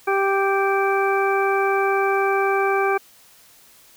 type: harmonic tone with a mistuned harmonic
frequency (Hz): 392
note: G4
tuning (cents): 0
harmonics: 1 / 2 / 3 / 4 / 6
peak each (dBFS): -20 / -23 / -25 / -26 / -28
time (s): 0.07-2.98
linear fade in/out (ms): 10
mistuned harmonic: 6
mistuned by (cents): -17
effects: white hiss -51 dBFS RMS until 3.96 s